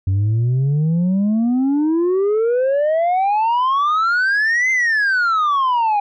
sine exponential two-way sweep, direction up then down, 93 to 2093 to 807 Hz, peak -11 dBFS, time 0.07-6 s, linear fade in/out 5 ms, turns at 4.71 s, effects tanh soft clip ceiling -13 dBFS

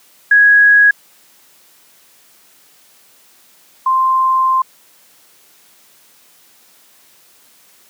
sine tone pair in turn, 1661.2 / 1046.5 Hz, G#6 / C6, 0 / 0 cents, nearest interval minor sixth, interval 800 cents, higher first, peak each -5 / -10 dBFS, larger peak first, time 0.31-0.91 / 3.86-4.62 s, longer second, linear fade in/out 5 ms, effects white hiss -49 dBFS RMS until 7.89 s + high-pass 150 Hz 12 dB/octave

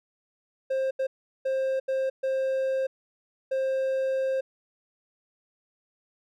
triangle tone bursts at uneven times, 530 Hz, C5, 22 cents sharp, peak -22 dBFS, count 6, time 0.7-0.91 / 0.99-1.07 / 1.45-1.8 / 1.88-2.1 / 2.23-2.87 / 3.51-4.41 s, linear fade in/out 10 ms, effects none

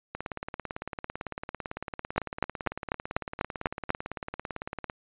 two click trains, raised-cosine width 0.5 ms, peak -9 / -19 dBFS, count 8 / 86, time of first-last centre 2.18-3.904 / 0.15-4.899 s, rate 4.06 / 17.9 Hz, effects resampled to 8000 Hz

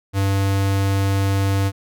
square tone, 98 Hz, G2, in tune, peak -17 dBFS, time 0.13-1.72 s, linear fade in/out 50 ms, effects none

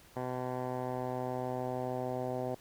10% pulse tone with low-pass filter sweep, 126.8 Hz, B2, 46 cents sharp, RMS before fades -36 dBFS, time 0.16-2.55 s, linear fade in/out 5 ms, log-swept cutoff 1100 to 690 Hz, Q 2, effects pink hiss -59 dBFS RMS until 2.6 s

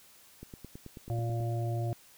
click train, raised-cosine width 3 ms, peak -31 dBFS, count 10, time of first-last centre 0.43-1.405 s, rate 9.23 Hz
harmonic tone, 116.54 Hz, A#2, in tune, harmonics 1 / 3 / 5 / 6, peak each -30 / -40 / -43 / -41 dBFS, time 1.1-1.93 s, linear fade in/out 0 ms
effects white hiss -58 dBFS RMS until 2.17 s

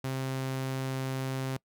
sawtooth tone, 132.3 Hz, C3, 20 cents sharp, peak -27 dBFS, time 0.04-1.57 s, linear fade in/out 5 ms, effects noise-tail reverb RT60 0.1 s tail -24 dB re dry

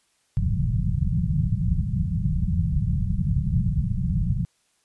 white low-pass noise, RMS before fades -23 dBFS, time 0.37-4.45 s, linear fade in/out 0 ms, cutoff 190 Hz, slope 96 dB/octave, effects white hiss -67 dBFS RMS until 4.84 s + resampled to 24000 Hz

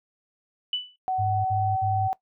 sine tone with exponential decay, 2979 Hz, F#7, 11 cents sharp, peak -21 dBFS, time 0.73-0.96 s, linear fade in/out 2 ms, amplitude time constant 48 ms
sine tone with pitch glide, 750 to 761.3 Hz, F#5 to F#5, +23 to +49 cents, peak -23 dBFS, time 1.08-2.13 s, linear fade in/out 0 ms, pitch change +26 cents, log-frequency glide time 1.22-1.78 s
sine tone bursts, 102.2 Hz, G#2, 27 cents flat, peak -26 dBFS, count 3, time 1.18-2.084 s, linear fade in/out 20 ms, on 270 ms, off 47 ms
effects noise-tail reverb RT60 0.1 s tail -19 dB re dry

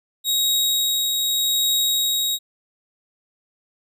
sawtooth tone with tremolo, 3792 Hz, A#7, 29 cents sharp, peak -14 dBFS, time 0.24-2.39 s, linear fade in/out 50 ms, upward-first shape triangle, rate 0.84 Hz, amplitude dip 30%, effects none

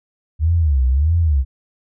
sine tone with vibrato, 73.42 Hz, D2, in tune, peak -12 dBFS, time 0.39-1.45 s, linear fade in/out 50 ms, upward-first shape sine, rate 1.6 Hz, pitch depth 260 cents each way, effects none

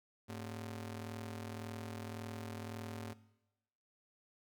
sawtooth ring-modulated tone, 163.4 Hz, E3, 15 cents flat, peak -36 dBFS, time 0.28-3.14 s, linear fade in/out 20 ms, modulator 60.8 Hz, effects noise-tail reverb RT60 1.0 s tail -19 dB re dry

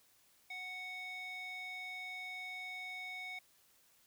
square tone with band-pass filter, 740 Hz, F#5, in tune, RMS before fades -45 dBFS, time 0.5-3.39 s, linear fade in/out 5 ms, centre 2600 Hz, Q 4.5, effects white hiss -69 dBFS RMS until 4.06 s

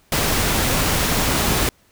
pink noise, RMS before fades -19 dBFS, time 0.12-1.69 s, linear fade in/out 2 ms, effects pink hiss -57 dBFS RMS until 1.91 s

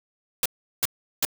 white noise bursts, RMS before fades -22 dBFS, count 3, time 0.43-1.251 s, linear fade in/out 2 ms, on 27 ms, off 370 ms, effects none

